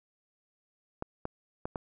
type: clicks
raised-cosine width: 1 ms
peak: -20 dBFS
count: 4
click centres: 1.024 / 1.254 / 1.655 / 1.758 s
effects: none